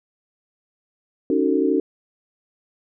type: chord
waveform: sine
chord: D# half-diminished seventh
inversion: third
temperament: just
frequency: 280 / 311.1 / 373.4 / 448 Hz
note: C#4 / D#4 / F#4 / A4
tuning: +18 / 0 / +16 / +31 cents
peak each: -21 / -22 / -22 / -23 dBFS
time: 1.3-1.8 s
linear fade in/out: 2 ms
effects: none